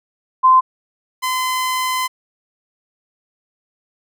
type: tone pair in turn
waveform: sine / sawtooth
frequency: 1035 / 1024.3 Hz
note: C6 / C6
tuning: -19 / -37 cents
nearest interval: unison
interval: 18 cents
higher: first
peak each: -7 / -14 dBFS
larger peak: first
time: 0.43-0.61 / 1.22-2.08 s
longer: second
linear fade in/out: 20 ms
effects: none